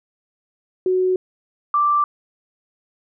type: tone pair in turn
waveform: sine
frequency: 370 / 1174.7 Hz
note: F#4 / D6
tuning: 0 / 0 cents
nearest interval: octave + minor sixth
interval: 2000 cents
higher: second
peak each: -15 / -14 dBFS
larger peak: second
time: 0.86-1.16 / 1.74-2.04 s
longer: neither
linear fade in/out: 2 ms
effects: none